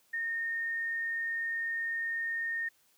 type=tone; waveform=sine; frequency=1836 Hz; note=A#6; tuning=27 cents flat; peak=-31 dBFS; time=0.13-2.69 s; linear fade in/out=10 ms; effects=white hiss -68 dBFS RMS until 2.97 s + high-pass 80 Hz 12 dB/octave